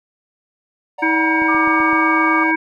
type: chord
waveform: triangle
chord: D augmented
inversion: none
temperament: equal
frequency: 587.3 / 740 / 932.3 Hz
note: D5 / F#5 / A#5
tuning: 0 / 0 / 0 cents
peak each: -28 dBFS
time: 0.98-2.52 s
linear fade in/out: 10 ms
type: harmonic tone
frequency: 320.1 Hz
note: D#4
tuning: 49 cents sharp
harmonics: 1 / 3 / 5 / 7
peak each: -18 / -20 / -20 / -19 dBFS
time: 1.02-2.56 s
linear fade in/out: 10 ms
type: click train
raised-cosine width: 2 ms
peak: -20 dBFS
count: 5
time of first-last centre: 1.42-1.931 s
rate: 7.83 Hz
type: tone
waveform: sine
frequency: 1189 Hz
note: D6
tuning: 21 cents sharp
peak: -18 dBFS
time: 1.48-2.44 s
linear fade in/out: 10 ms
effects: none